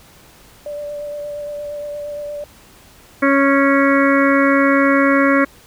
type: tone with vibrato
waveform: sine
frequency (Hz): 586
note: D5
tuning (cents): -4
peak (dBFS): -24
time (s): 0.66-2.44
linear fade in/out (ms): 2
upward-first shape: sine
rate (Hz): 8.6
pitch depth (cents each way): 15
type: harmonic tone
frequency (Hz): 276.6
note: C#4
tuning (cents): -4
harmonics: 1 / 2 / 4 / 5 / 6 / 7 / 8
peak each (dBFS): -14 / -17 / -20 / -21 / -22 / -22 / -23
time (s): 3.22-5.45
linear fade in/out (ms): 10
effects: pink hiss -46 dBFS RMS until 5.66 s

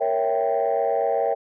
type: chord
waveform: sine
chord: A# diminished seventh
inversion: none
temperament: equal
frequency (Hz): 466.2 / 554.4 / 659.3 / 784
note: A#4 / C#5 / E5 / G5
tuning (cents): 0 / 0 / 0 / 0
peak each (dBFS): -24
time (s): 0-1.35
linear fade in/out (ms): 20
effects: tanh soft clip ceiling -13 dBFS

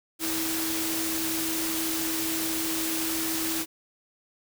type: tone in noise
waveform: sine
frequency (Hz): 323.9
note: E4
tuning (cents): -30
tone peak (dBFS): -31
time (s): 0.19-3.66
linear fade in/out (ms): 50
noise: white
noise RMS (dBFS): -30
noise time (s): 0.19-3.66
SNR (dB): -4
effects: none

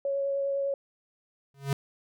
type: tone with vibrato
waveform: sine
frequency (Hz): 554.4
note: C#5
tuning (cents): 0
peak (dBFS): -26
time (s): 0.05-0.74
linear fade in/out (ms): 2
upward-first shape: triangle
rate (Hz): 9.9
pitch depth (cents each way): 12
type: tone with exponential growth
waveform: square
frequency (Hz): 138.59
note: C#3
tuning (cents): 0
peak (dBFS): -22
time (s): 1.54-1.73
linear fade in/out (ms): 2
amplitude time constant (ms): 40
effects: none

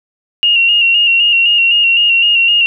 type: tone with vibrato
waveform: sine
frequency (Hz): 2794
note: F7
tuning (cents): 0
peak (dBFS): -7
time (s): 0.43-2.66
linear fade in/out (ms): 0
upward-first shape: square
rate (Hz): 3.9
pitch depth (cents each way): 34
effects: none

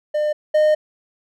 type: tone pair in turn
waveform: triangle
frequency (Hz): 602 / 612.2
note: D5 / D#5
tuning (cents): +43 / -28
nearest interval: unison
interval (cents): 29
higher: second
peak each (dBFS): -15 / -10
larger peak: second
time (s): 0.14-0.33 / 0.54-0.75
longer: second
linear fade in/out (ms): 10
effects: none

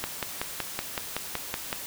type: click train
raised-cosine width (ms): 0.3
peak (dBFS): -12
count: 10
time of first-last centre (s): 0.04-1.729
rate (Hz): 5.33
effects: white hiss -38 dBFS RMS until 1.86 s

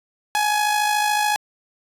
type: tone with amplitude modulation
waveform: sawtooth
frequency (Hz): 840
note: G#5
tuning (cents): +19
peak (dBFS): -12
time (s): 0.35-1.36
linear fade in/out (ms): 0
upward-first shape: sine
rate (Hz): 53.8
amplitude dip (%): 45
effects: resampled to 32000 Hz

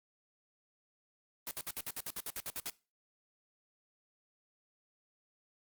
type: noise bursts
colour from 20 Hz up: white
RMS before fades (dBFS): -39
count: 13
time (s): 1.47-2.698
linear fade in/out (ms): 0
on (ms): 40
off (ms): 59
effects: noise-tail reverb RT60 0.3 s tail -20 dB re dry + Opus 24 kbps

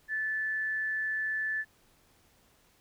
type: tone with amplitude modulation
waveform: sine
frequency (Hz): 1746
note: A6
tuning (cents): -14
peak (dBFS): -28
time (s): 0.08-1.65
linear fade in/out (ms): 50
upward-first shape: sine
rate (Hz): 181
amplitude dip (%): 25
effects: pink hiss -65 dBFS RMS until 2.8 s

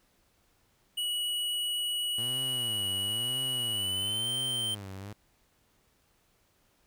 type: tone with pitch glide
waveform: square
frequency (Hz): 2927 to 3119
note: F#7 to G7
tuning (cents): -19 to -9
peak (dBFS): -30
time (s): 0.97-4.75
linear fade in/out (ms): 10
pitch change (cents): +110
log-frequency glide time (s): 3.71-4.28
type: tone with vibrato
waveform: sawtooth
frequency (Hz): 112.4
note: A2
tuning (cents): +37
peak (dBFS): -36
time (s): 2.18-5.13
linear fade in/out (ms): 5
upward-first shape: sine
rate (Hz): 1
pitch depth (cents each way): 280
effects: pink hiss -69 dBFS RMS until 6.86 s

